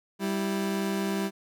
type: tone pair together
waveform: 30% pulse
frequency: 195.98 / 329.6 Hz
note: G3 / E4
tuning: 0 / 0 cents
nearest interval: major sixth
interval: 900 cents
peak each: -25 / -31 dBFS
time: 0.19-1.31 s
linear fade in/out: 50 ms
effects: none